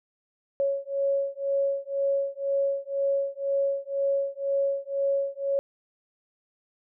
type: beating tone pair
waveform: sine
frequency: 553 / 555 Hz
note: C#5 / C#5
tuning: -4 / +2 cents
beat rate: 2 Hz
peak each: -27 dBFS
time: 0.6-5.59 s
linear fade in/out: 0 ms
effects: none